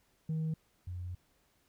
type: tone pair in turn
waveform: sine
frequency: 158.6 / 89.4 Hz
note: D#3 / F2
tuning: +33 / +41 cents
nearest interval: minor seventh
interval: 992 cents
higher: first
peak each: -29 / -37 dBFS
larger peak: first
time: 0.29-0.54 / 0.87-1.15 s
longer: second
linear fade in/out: 5 ms
effects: tanh soft clip ceiling -30 dBFS + pink hiss -72 dBFS RMS until 1.68 s